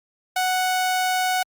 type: tone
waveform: sawtooth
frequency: 740 Hz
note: F#5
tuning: in tune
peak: -16 dBFS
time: 0.36-1.43 s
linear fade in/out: 5 ms
effects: Opus 48 kbps